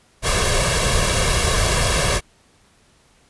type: noise with comb filter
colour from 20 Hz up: pink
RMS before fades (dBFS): -18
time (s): 0.22-2.21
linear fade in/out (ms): 50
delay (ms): 1.8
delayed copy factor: +0.7
effects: pink hiss -56 dBFS RMS until 3.29 s + resampled to 24000 Hz